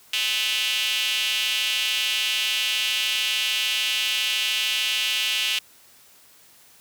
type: tone with high-pass filter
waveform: square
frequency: 116.54 Hz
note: A#2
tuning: in tune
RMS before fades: -24 dBFS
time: 0.13-5.59 s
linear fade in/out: 5 ms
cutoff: 2900 Hz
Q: 4.4
effects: white hiss -53 dBFS RMS until 6.8 s + high-pass 60 Hz 12 dB/octave